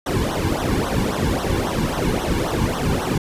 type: noise with flanger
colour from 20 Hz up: brown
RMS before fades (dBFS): -21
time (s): 0.06-3.18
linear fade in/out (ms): 5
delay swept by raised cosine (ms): 0.41 to 1.61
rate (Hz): 3.7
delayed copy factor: -0.95
effects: resampled to 32000 Hz